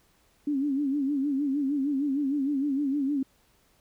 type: tone with vibrato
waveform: sine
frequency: 280.2 Hz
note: C#4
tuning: 19 cents sharp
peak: -24 dBFS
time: 0.47-3.23 s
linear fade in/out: 5 ms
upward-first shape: sine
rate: 6.5 Hz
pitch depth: 100 cents each way
effects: pink hiss -65 dBFS RMS until 3.8 s